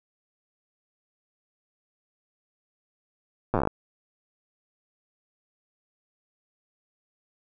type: slowing click train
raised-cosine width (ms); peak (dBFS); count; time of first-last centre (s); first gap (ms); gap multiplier
1; -10; 11; 3.54-3.674; 8; 1.11
effects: none